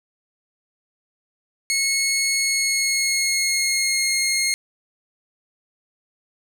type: tone with pitch glide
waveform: 15% pulse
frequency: 2184 to 2144 Hz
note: C#7 to C7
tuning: -26 to +42 cents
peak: -12 dBFS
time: 1.7-4.54 s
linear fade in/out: 0 ms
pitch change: -32 cents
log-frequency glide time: 2.35-4.13 s
effects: none